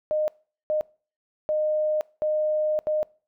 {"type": "tone bursts at uneven times", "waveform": "sine", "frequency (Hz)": 613, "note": "D#5", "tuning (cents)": -26, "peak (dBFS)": -21, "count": 5, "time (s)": [[0.11, 0.28], [0.7, 0.81], [1.49, 2.01], [2.22, 2.79], [2.87, 3.03]], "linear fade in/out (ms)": 0, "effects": ["noise-tail reverb RT60 0.4 s tail -24 dB re dry"]}